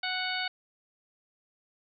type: harmonic tone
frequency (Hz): 740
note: F#5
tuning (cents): 0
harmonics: 1 / 2 / 3 / 4 / 5 / 6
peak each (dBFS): -37 / -35 / -36 / -38 / -38 / -38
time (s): 0.03-0.48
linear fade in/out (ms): 5
effects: none